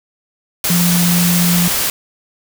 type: tone in noise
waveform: sine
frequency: 174.61 Hz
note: F3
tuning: in tune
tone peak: -12 dBFS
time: 0.7-1.68 s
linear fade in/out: 2 ms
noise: white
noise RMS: -17 dBFS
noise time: 0.64-1.9 s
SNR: +2 dB
effects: none